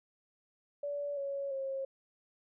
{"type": "tone with pitch steps", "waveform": "sine", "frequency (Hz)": [575, 556.7, 539], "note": ["D5", "C#5", "C#5"], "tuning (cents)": [-37, 7, -49], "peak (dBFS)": -34, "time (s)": [0.83, 1.85], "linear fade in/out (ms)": 5, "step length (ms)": 340, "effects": []}